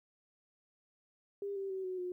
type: tone with pitch steps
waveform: sine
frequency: 400.9 / 390.4 / 380.2 / 370.2 / 360.5 Hz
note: G4 / G4 / F#4 / F#4 / F#4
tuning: +39 / -7 / +47 / +1 / -45 cents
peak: -36 dBFS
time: 1.42-2.12 s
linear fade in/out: 2 ms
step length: 140 ms
effects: 13-bit